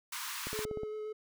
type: high-pass noise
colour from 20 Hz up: pink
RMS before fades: -40 dBFS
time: 0.12-0.65 s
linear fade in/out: 5 ms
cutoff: 930 Hz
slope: 96 dB/octave
type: click train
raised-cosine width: 2 ms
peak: -27 dBFS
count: 7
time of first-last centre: 0.47-0.834 s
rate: 16.5 Hz
type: tone with vibrato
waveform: triangle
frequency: 428.4 Hz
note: A4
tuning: 46 cents flat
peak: -35 dBFS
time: 0.53-1.13 s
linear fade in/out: 10 ms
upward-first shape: square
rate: 7.6 Hz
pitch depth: 8 cents each way
effects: none